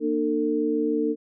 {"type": "tone cluster", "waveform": "sine", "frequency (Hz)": [234.6, 300.9, 449.6], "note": ["A#3", "D4", "A4"], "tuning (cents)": [11, 42, 37], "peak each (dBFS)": [-29, -24, -25], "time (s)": [0, 1.16], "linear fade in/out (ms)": 50, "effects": []}